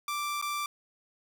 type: tone with dropouts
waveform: sawtooth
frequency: 1174.7 Hz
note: D6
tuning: in tune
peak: -27 dBFS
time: 0.08-0.66 s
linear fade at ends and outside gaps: 2 ms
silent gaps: 0.415-0.424 s
effects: none